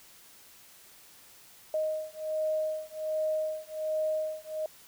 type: beating tone pair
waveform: sine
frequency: 622.3 / 623.6 Hz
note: D#5 / D#5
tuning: 0 / +4 cents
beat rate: 1.3 Hz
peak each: -32 / -32 dBFS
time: 1.74-4.66 s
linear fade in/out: 2 ms
effects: white hiss -55 dBFS RMS until 4.87 s